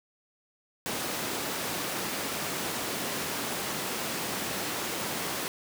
pink high-pass noise, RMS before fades -33 dBFS, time 0.86-5.48 s, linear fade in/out 0 ms, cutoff 200 Hz, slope 12 dB/octave, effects none

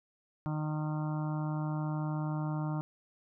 harmonic tone, 153.1 Hz, D#3, 28 cents flat, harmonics 1 / 2 / 4 / 5 / 6 / 7 / 8 / 9, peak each -32 / -39 / -46 / -47 / -46 / -49 / -50 / -52 dBFS, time 0.46-2.81 s, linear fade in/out 0 ms, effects none

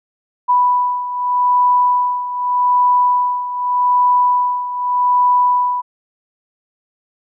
sine beating tone pair, 987.8 / 988.63 Hz, B5 / B5, 0 / +2 cents, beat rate 0.83 Hz, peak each -13 / -18 dBFS, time 0.48-5.82 s, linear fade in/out 20 ms, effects none

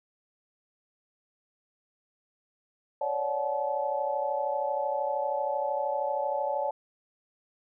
sine chord, D major seventh, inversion third, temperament equal with one note detuned, 554.4 / 587.3 / 740 / 863.9 Hz, C#5 / D5 / F#5 / A5, 0 / 0 / 0 / -32 cents, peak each -32 / -32 / -36 / -31 dBFS, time 3.01-6.71 s, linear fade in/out 5 ms, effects none

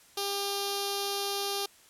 5% pulse tone with notch filter, 399.7 Hz, G4, 34 cents sharp, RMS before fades -32 dBFS, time 0.17-1.66 s, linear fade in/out 5 ms, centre 1900 Hz, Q 0.61, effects white hiss -58 dBFS RMS until 1.89 s + low-pass 12000 Hz 12 dB/octave

